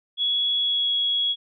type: tone with pitch glide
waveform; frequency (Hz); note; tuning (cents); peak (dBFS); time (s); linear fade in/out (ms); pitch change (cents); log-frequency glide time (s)
sine; 3363 to 3336; G#7 to G#7; +21 to +7; -20; 0.17-1.36; 50; -14; 0.59-0.92
effects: none